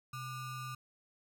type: ring-modulated tone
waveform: square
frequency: 664 Hz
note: E5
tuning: 12 cents sharp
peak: -38 dBFS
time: 0.13-0.75 s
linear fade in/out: 5 ms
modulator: 536 Hz
effects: none